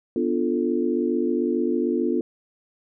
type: chord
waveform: sine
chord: B half-diminished seventh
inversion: none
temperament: equal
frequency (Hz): 246.9 / 293.7 / 349.2 / 440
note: B3 / D4 / F4 / A4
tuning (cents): 0 / 0 / 0 / 0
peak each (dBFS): -25 / -27 / -24 / -28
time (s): 0.16-2.21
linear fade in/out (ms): 2
effects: none